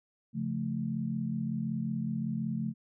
sine chord, Db augmented, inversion none, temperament equal, 138.59 / 174.61 / 220 Hz, Db3 / F3 / A3, 0 / 0 / 0 cents, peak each -36 / -36 / -33 dBFS, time 0.33-2.74 s, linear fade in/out 50 ms, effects none

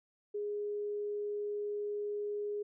sine tone, 413.8 Hz, G#4, 6 cents flat, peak -34 dBFS, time 0.34-2.63 s, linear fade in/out 10 ms, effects none

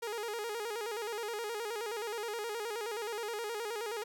sawtooth tone with vibrato, 441.8 Hz, A4, 7 cents sharp, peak -32 dBFS, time 0.02-4.04 s, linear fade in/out 10 ms, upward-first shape square, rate 9.5 Hz, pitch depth 100 cents each way, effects none

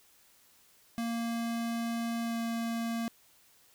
square tone with pitch glide, 231.9 to 230.4 Hz, A#3 to A#3, -9 to -20 cents, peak -32 dBFS, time 0.98-3.08 s, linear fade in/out 0 ms, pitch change -11 cents, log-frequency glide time 2.23-2.36 s, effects white hiss -63 dBFS RMS until 3.74 s

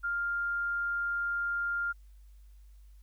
sine tone, 1400 Hz, F6, 4 cents sharp, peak -29 dBFS, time 0.03-1.93 s, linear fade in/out 20 ms, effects added 50 Hz sine -51 dBFS peak until 3.02 s + white hiss -73 dBFS RMS until 3.02 s

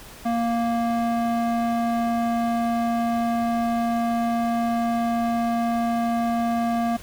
square tone with band-pass filter, 233.1 Hz, A#3, in tune, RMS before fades -23 dBFS, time 0.25-6.97 s, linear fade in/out 10 ms, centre 580 Hz, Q 1.2, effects pink hiss -43 dBFS RMS until 7.02 s

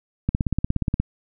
click train, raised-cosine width 5 ms, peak -8 dBFS, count 13, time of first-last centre 0.29-1 s, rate 16.9 Hz, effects none

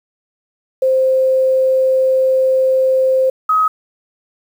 sine tone pair in turn, 523.3 / 1267.8 Hz, C5 / D#6, 0 / +32 cents, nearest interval octave + minor third, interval 1532 cents, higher second, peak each -10 dBFS, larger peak neither, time 0.82-3.3 / 3.49-3.68 s, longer first, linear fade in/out 5 ms, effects 7-bit

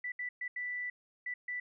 sine tone bursts at uneven times, 1975.5 Hz, B6, in tune, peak -35 dBFS, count 6, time 0.04-0.12 / 0.19-0.29 / 0.41-0.48 / 0.56-0.9 / 1.26-1.34 / 1.48-1.6 s, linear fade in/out 5 ms, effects none

